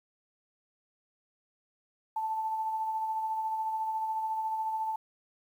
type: tone with tremolo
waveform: sine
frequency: 880 Hz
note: A5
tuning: in tune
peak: -28 dBFS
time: 2.16-4.96 s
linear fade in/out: 5 ms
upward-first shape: sine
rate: 14 Hz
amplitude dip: 35%
effects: 10-bit